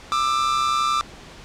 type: tone pair together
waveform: 45% pulse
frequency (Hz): 1190 / 1321.5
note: D6 / E6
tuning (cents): +22 / +4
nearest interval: major second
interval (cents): 182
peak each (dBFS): -20 / -24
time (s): 0.12-1.01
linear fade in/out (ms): 0
effects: pink hiss -42 dBFS RMS until 1.44 s + low-pass 6000 Hz 12 dB/octave